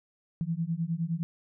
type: beating tone pair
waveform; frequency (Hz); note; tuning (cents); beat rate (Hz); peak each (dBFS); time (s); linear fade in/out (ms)
sine; 161.3 / 171; E3 / F3; -37 / -36; 9.7; -31; 0.41-1.23; 0
effects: none